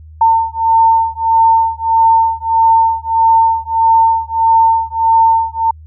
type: beating tone pair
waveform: sine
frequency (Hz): 903 / 904.6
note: A5 / A5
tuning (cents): +45 / +48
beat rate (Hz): 1.6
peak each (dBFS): -11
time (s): 0.21-5.71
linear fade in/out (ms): 5
effects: added 78 Hz sine -33 dBFS peak until 5.86 s